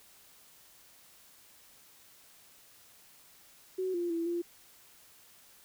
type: tone with pitch steps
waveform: sine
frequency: 373.3 / 347.2 / 333.9 / 344.5 Hz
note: F#4 / F4 / E4 / F4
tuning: +15 / -10 / +22 / -24 cents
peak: -30 dBFS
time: 3.78-4.42 s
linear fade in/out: 10 ms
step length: 160 ms
effects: white hiss -59 dBFS RMS until 5.64 s